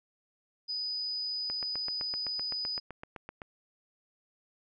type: tone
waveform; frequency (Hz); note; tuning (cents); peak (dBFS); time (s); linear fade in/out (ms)
sine; 4978; D#8; 0; -32; 0.68-2.8; 20
type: click train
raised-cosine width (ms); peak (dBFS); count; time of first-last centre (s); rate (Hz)
0.5; -26; 16; 1.5-3.418; 7.82
effects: none